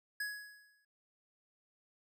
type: tone with exponential decay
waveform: square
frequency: 1675 Hz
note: G#6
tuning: 14 cents sharp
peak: -35 dBFS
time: 0.2-0.85 s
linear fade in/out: 5 ms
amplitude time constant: 140 ms
effects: none